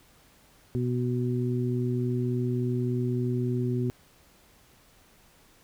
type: harmonic tone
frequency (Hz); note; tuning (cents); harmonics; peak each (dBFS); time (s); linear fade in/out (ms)
123.47; B2; 0; 1 / 2 / 3; -27 / -30 / -32; 0.75-3.9; 0
effects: pink hiss -59 dBFS RMS until 5.63 s